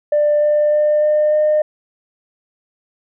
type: tone with pitch steps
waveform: sine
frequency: 593 / 596.8 / 600.6 / 604.4 / 608.3 Hz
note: D5 / D5 / D5 / D5 / D#5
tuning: +17 / +28 / +39 / +50 / -39 cents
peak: -10 dBFS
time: 0.12-1.62 s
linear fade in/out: 5 ms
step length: 300 ms
effects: tanh soft clip ceiling -8 dBFS